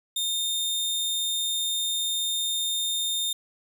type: tone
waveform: sawtooth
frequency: 3641 Hz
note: A#7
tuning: 41 cents flat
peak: -22 dBFS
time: 0.16-3.33 s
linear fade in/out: 5 ms
effects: none